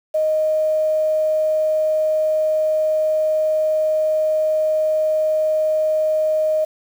sine tone with quantisation, 622.3 Hz, D#5, in tune, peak -15 dBFS, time 0.14-6.65 s, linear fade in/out 10 ms, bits 7, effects none

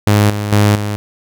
sawtooth tone with tremolo, 103.83 Hz, G#2, in tune, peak -4 dBFS, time 0.07-0.96 s, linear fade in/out 0 ms, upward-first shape square, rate 2.2 Hz, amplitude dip 65%, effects none

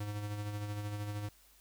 square tone with tremolo, 103.83 Hz, G#2, in tune, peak -36 dBFS, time 0-1.29 s, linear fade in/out 5 ms, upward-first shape sine, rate 13 Hz, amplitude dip 40%, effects added 50 Hz sine -67 dBFS peak until 1.6 s + white hiss -64 dBFS RMS until 1.6 s

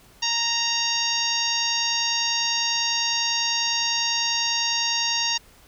harmonic tone, 930 Hz, A#5, 4 cents flat, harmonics 1 / 2 / 3 / 4 / 5 / 6 / 7, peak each -31 / -32 / -28 / -29 / -28 / -27 / -31 dBFS, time 0.22-5.38 s, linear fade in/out 10 ms, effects pink hiss -53 dBFS RMS until 5.67 s

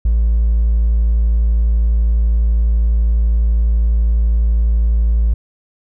triangle tone with hard clipping, 56 Hz, A1, 31 cents sharp, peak -10 dBFS, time 0.05-5.34 s, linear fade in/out 5 ms, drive 2 dB, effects none

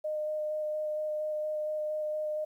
sine tone with vibrato, 611 Hz, D#5, 32 cents flat, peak -30 dBFS, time 0.04-2.45 s, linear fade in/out 10 ms, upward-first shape square, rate 4.3 Hz, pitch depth 8 cents each way, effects 11-bit

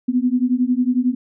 sine beating tone pair, 244.4 / 255.4 Hz, B3 / C4, -18 / -42 cents, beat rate 11 Hz, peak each -18 / -18 dBFS, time 0.08-1.15 s, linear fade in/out 10 ms, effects none

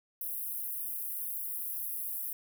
pink high-pass noise, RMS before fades -37 dBFS, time 0.21-2.33 s, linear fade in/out 2 ms, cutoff 11000 Hz, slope 48 dB/octave, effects none

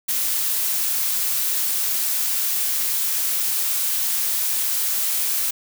blue noise, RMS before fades -22 dBFS, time 0.08-5.51 s, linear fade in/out 10 ms, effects none

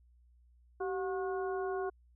harmonic tone with a mistuned harmonic, 362.4 Hz, F#4, 36 cents flat, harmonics 1 / 2 / 3 / 4, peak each -34 / -40 / -44 / -46 dBFS, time 0.8-1.9 s, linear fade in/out 10 ms, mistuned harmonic 1, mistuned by +99 cents, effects added 60 Hz sine -61 dBFS peak until 2.15 s

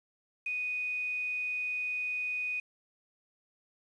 sine tone with quantisation, 2485 Hz, D#7, 3 cents flat, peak -31 dBFS, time 0.46-2.6 s, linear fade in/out 5 ms, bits 9, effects resampled to 22050 Hz

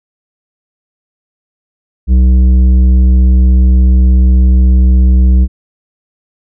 sine tone with tanh clipping, 63.1 Hz, B1, 38 cents sharp, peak -5 dBFS, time 2.07-5.48 s, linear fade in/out 50 ms, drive 9 dB, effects none

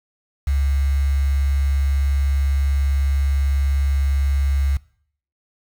sine tone with quantisation, 69.3 Hz, C#2, in tune, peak -16 dBFS, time 0.47-4.77 s, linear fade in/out 5 ms, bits 6, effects noise-tail reverb RT60 0.6 s tail -21 dB re dry

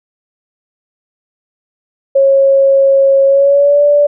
sine tone with pitch glide, 546 to 581.8 Hz, C#5 to D5, -26 to -16 cents, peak -5 dBFS, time 2.15-4.07 s, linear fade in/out 10 ms, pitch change +110 cents, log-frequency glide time 3.25-3.83 s, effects none

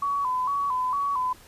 sine tone with vibrato, 1067 Hz, C6, 34 cents sharp, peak -23 dBFS, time 0.02-1.33 s, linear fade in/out 5 ms, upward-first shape square, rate 2.2 Hz, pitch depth 95 cents each way, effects pink hiss -51 dBFS RMS until 1.47 s + resampled to 32000 Hz

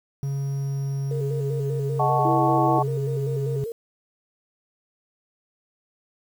triangle tone with pitch glide, 138.59 to 134.96 Hz, C#3 to C#3, 0 to -46 cents, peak -22 dBFS, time 0.23-3.64 s, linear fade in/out 0 ms, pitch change -46 cents, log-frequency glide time 0.36-2.79 s
sine tone with vibrato, 440 Hz, A4, in tune, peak -28 dBFS, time 1.11-3.72 s, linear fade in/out 2 ms, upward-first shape square, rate 5.1 Hz, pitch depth 80 cents each way
sine chord, D# half-diminished seventh, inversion none, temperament equal with one note detuned, 622.3 / 740 / 873.9 / 1108.7 Hz, D#5 / F#5 / A5 / C#6, 0 / 0 / -12 / 0 cents, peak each -27 / -23 / -24 / -26 dBFS, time 1.99-2.83 s, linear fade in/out 10 ms
sine tone, 330 Hz, E4, 2 cents sharp, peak -23 dBFS, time 2.25-2.79 s, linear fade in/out 2 ms
effects 8-bit

